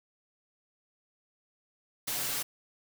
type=noise with comb filter; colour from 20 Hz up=white; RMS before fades=-33 dBFS; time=2.07-2.43 s; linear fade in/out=10 ms; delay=7 ms; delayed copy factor=+0.5; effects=none